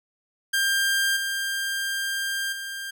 sawtooth tone with level steps, 1594 Hz, G6, 28 cents sharp, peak -17 / -22 / -28 dBFS, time 0.53-2.91 s, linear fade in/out 10 ms, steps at 1.16 / 2.52 s, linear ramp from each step 10 ms, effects none

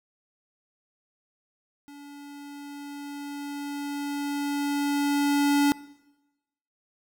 square tone with level ramp, 286.1 Hz, D4, 45 cents flat, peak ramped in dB -44 to -19 dBFS, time 1.88-5.72 s, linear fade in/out 0 ms, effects noise-tail reverb RT60 1.0 s tail -21 dB re dry

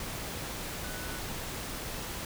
sine tone in noise, 1489 Hz, F#6, 11 cents sharp, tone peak -45 dBFS, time 0.84-1.19 s, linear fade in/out 2 ms, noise pink, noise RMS -38 dBFS, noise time 0-2.25 s, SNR -10 dB, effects none

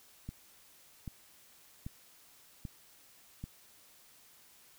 click train, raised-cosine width 5 ms, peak -28 dBFS, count 5, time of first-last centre 0.29-3.44 s, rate 1.27 Hz, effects white hiss -61 dBFS RMS until 4.78 s

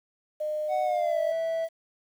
sine tone, 609 Hz, D#5, 37 cents flat, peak -27 dBFS, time 0.4-1.32 s, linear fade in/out 10 ms
triangle tone with pitch glide, 740 to 655.5 Hz, F#5 to E5, 0 to -10 cents, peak -24 dBFS, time 0.68-1.69 s, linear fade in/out 50 ms, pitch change -210 cents, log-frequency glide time 0.83-1.2 s
effects 9-bit

